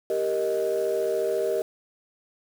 sine chord, Eb major, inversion first, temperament equal, 392 / 466.2 / 622.3 Hz, G4 / Bb4 / Eb5, 0 / 0 / 0 cents, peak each -26 dBFS, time 0.1-1.62 s, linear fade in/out 2 ms, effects tanh soft clip ceiling -17 dBFS + 7-bit

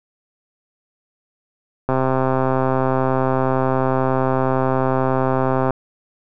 click train, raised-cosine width 1 ms, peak -5 dBFS, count 501, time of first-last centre 1.89-5.707 s, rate 131 Hz, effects none

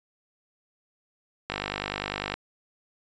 click train, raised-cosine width 0.3 ms, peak -12 dBFS, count 43, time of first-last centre 1.5-2.34 s, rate 50 Hz, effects resampled to 16000 Hz

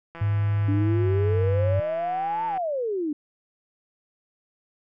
click train, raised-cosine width 0.5 ms, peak -25 dBFS, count 406, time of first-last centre 0.15-2.575 s, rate 167 Hz
sine tone with pitch glide, 103.2 to 96.85 Hz, G#2 to G2, -10 to -20 cents, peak -20 dBFS, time 0.21-1.8 s, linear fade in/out 5 ms, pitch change -110 cents, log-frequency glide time 1.03-1.08 s
sine exponential two-way sweep, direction up then down, 286.7 to 909 to 286.7 Hz, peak -24 dBFS, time 0.68-3.13 s, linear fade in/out 5 ms, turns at 2.46 s
effects none

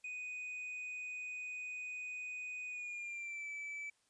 triangle tone with pitch glide, 2489 to 2309 Hz, D#7 to D7, 0 to -30 cents, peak -40 dBFS, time 0.04-3.9 s, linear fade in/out 5 ms, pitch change -130 cents, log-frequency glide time 2.66-3.49 s, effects white hiss -75 dBFS RMS until 4.09 s + resampled to 22050 Hz

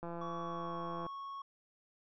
click train, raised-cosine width 1 ms, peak -30 dBFS, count 177, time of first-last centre 0.03-1.065 s, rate 170 Hz
triangle tone with pitch glide, 1128 to 1103.5 Hz, C#6 to C#6, +30 to -8 cents, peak -40 dBFS, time 0.21-1.42 s, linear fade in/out 5 ms, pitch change -38 cents, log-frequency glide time 0.41-0.77 s
effects resampled to 16000 Hz

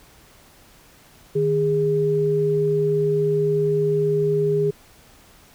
sine tone pair together, 153.58 / 410 Hz, D#3 / G#4, -22 / -22 cents, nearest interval octave + perfect fourth, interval 1700 cents, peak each -23 / -18 dBFS, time 1.35-4.71 s, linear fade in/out 10 ms, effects pink hiss -51 dBFS RMS until 5.54 s

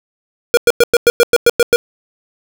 square tone bursts, 476.2 Hz, A#4, 37 cents sharp, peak -6 dBFS, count 10, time 0.54-1.76 s, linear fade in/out 0 ms, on 32 ms, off 100 ms, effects none

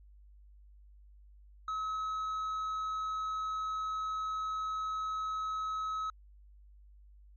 triangle tone, 1284 Hz, E6, 46 cents flat, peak -31 dBFS, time 1.68-6.1 s, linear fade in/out 2 ms, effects added 50 Hz sine -54 dBFS peak until 7.36 s + MP3 32 kbps

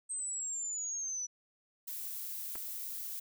sine linear sweep, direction down, 8310 to 5890 Hz, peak -35 dBFS, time 0.09-1.27 s, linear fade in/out 20 ms
violet noise, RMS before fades -41 dBFS, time 1.87-3.2 s, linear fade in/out 10 ms
clicks, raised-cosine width 0.5 ms, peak -32 dBFS, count 2, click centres 2.554 / 2.557 s
effects none

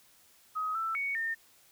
sine tone with pitch steps, 1263 / 1328 / 2229 / 1818 Hz, D#6 / E6 / C#7 / A#6, +26 / +12 / +9 / -44 cents, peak -30 dBFS, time 0.55-1.35 s, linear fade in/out 20 ms, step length 200 ms, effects white hiss -62 dBFS RMS until 1.71 s

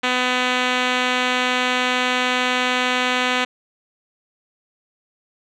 5% pulse tone with low-pass filter, 251.1 Hz, B3, 29 cents sharp, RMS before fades -20 dBFS, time 0.03-3.45 s, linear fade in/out 10 ms, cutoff 4300 Hz, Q 1.3, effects none

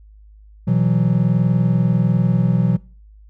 triangle chord, B suspended fourth, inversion none, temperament equal, 123.47 / 164.81 / 185 Hz, B2 / E3 / F#3, 0 / 0 / 0 cents, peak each -16 dBFS, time 0.67-2.77 s, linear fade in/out 10 ms, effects noise-tail reverb RT60 0.4 s tail -23 dB re dry + added 52 Hz sine -42 dBFS peak until 3.29 s

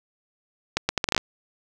accelerating click train, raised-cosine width 0.2 ms, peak -4 dBFS, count 9, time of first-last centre 0.77-1.179 s, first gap 120 ms, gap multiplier 0.73, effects none

